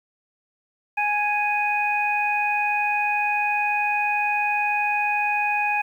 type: harmonic tone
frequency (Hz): 831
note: G#5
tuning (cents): +1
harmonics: 1 / 2 / 3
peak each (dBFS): -23 / -30 / -23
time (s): 0.97-5.82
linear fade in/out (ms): 10
effects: 9-bit